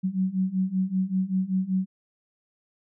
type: beating tone pair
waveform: sine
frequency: 185 / 190.2 Hz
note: F#3 / F#3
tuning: 0 / +48 cents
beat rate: 5.2 Hz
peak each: -27 / -25 dBFS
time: 0.03-1.86 s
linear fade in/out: 20 ms
effects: none